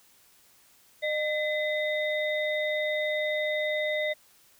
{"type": "tone cluster", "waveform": "sine", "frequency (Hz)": [609, 2022, 3680], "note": ["D#5", "B6", "A#7"], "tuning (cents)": [-37, 40, -23], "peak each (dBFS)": [-28, -30, -37], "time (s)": [1.02, 4.14], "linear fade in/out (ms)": 20, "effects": ["white hiss -60 dBFS RMS until 4.59 s"]}